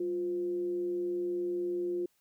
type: tone with frequency modulation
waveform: sine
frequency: 352.6 Hz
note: F4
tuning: 17 cents sharp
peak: -30 dBFS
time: 0-2.06 s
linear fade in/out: 5 ms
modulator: 158 Hz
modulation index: 0.24
effects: white hiss -73 dBFS RMS until 2.2 s